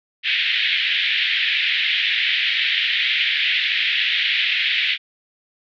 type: band-pass noise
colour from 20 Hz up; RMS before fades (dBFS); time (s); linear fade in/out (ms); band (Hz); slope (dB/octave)
white; -20; 0.23-4.98; 50; 1800 to 3600; 48
effects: none